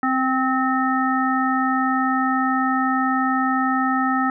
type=harmonic tone with a mistuned harmonic; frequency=261.6 Hz; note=C4; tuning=in tune; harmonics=1 / 3 / 5 / 7; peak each=-21 / -24 / -22 / -27 dBFS; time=0.03-4.3 s; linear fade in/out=2 ms; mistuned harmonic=5; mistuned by=-20 cents; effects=none